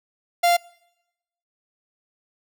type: tone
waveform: 45% pulse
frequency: 695 Hz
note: F5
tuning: 9 cents flat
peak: -15 dBFS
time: 0.43-0.57 s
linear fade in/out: 10 ms
effects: noise-tail reverb RT60 0.9 s tail -25 dB re dry